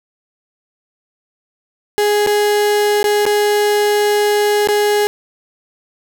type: tone with dropouts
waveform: 35% pulse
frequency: 415.3 Hz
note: G#4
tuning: in tune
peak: -10 dBFS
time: 1.98-5.07 s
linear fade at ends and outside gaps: 0 ms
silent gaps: 2.264-2.272 / 3.029-3.042 / 3.254-3.264 / 4.673-4.687 s
effects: none